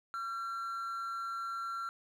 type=tone with amplitude modulation; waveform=triangle; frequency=1362 Hz; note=F6; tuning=44 cents flat; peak=-32 dBFS; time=0.14-1.89 s; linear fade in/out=0 ms; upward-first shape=sine; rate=229 Hz; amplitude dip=45%; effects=none